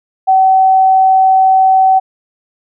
sine tone, 761 Hz, F#5, 48 cents sharp, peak -5 dBFS, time 0.27-2 s, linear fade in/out 20 ms, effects none

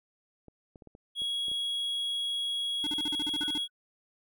clicks, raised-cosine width 2 ms, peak -36 dBFS, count 8, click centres 0.483 / 0.758 / 0.822 / 0.873 / 0.951 / 1.219 / 1.483 / 1.516 s
triangle tone, 3322 Hz, G#7, in tune, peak -28 dBFS, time 1.15-3.68 s, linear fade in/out 50 ms
square tone bursts, 297.7 Hz, D4, 24 cents sharp, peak -35 dBFS, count 11, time 2.84-3.577 s, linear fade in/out 0 ms, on 27 ms, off 44 ms
sine tone with exponential decay, 1484 Hz, F#6, 5 cents sharp, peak -36 dBFS, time 3.41-3.7 s, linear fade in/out 5 ms, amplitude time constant 61 ms
effects none

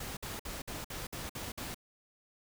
pink noise bursts, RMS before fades -41 dBFS, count 8, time 0-1.745 s, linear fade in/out 5 ms, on 170 ms, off 55 ms, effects none

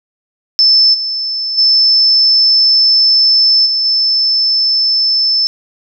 sine tone with level steps, 5274 Hz, E8, in tune, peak -5 / -15 / -6 / -11 / -9 dBFS, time 0.59-5.47 s, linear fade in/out 0 ms, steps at 0.93 / 1.57 / 3.65 / 3.84 s, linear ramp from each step 20 ms, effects none

